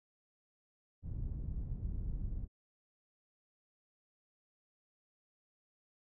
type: low-pass noise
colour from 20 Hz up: pink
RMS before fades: -39 dBFS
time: 1.02-2.48 s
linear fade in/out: 50 ms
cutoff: 120 Hz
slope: 12 dB/octave
effects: none